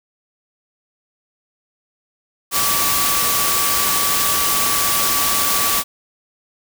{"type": "tone in noise", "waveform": "sine", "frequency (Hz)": 1149, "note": "D6", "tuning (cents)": -38, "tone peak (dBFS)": -23, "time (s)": [2.51, 5.84], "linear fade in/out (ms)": 50, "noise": "white", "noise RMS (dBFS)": -18, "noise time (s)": [2.51, 5.84], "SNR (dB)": -8, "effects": []}